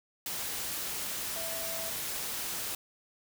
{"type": "tone in noise", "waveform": "sine", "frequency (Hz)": 659.3, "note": "E5", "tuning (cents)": 0, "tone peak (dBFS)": -41, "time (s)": [1.36, 1.9], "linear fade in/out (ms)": 2, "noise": "white", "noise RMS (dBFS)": -36, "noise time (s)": [0.26, 2.75], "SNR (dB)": -8, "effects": []}